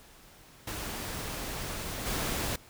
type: noise with level steps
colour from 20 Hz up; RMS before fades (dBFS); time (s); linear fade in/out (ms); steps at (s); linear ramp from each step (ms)
pink; -37 / -32; 0.67-2.56; 5; 2.05; 20
effects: pink hiss -55 dBFS RMS until 2.69 s